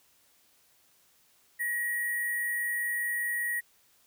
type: tone with sample-and-hold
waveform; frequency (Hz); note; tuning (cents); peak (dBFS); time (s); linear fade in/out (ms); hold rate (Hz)
sine; 1900; A#6; +33; -28; 1.59-3.61; 20; 11025
effects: white hiss -65 dBFS RMS until 4.06 s